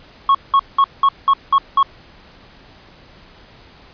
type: tone bursts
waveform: triangle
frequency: 1100 Hz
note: C#6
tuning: 14 cents flat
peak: -7 dBFS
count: 7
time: 0.29-1.829 s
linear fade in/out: 2 ms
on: 57 ms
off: 190 ms
effects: pink hiss -45 dBFS RMS until 3.93 s + resampled to 11025 Hz